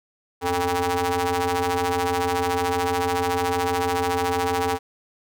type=ring-modulated tone; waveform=sawtooth; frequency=174.61 Hz; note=F3; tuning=in tune; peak=-14 dBFS; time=0.41-4.79 s; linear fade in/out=50 ms; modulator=618 Hz; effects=none